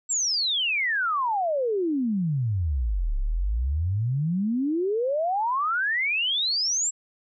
sine exponential two-way sweep, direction down then up, 7730 to 32.59 to 7730 Hz, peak -22 dBFS, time 0.09-6.91 s, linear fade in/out 20 ms, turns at 3.18 s, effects none

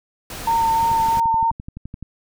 pink noise, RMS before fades -32 dBFS, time 0.3-1.2 s, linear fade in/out 2 ms
sine tone with vibrato, 910 Hz, A#5, 42 cents flat, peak -15 dBFS, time 0.47-1.51 s, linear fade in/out 5 ms, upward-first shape sine, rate 3.1 Hz, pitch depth 16 cents each way
click train, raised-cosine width 5 ms, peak -20 dBFS, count 15, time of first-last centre 0.83-2.027 s, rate 11.7 Hz
effects none

